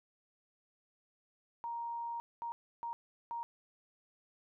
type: tone bursts at uneven times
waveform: sine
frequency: 936 Hz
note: A#5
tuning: 7 cents sharp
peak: -37 dBFS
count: 4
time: 1.64-2.2 / 2.42-2.52 / 2.83-2.93 / 3.31-3.43 s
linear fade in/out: 0 ms
effects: none